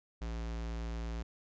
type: tone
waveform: square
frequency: 56.8 Hz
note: A#1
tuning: 44 cents flat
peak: -37 dBFS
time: 0.21-1.23 s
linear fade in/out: 10 ms
effects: resampled to 16000 Hz